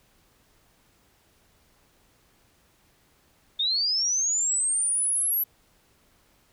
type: linear sweep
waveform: sine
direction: up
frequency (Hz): 3579 to 11820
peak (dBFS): -22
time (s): 3.59-5.44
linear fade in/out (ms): 10
effects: pink hiss -63 dBFS RMS until 6.52 s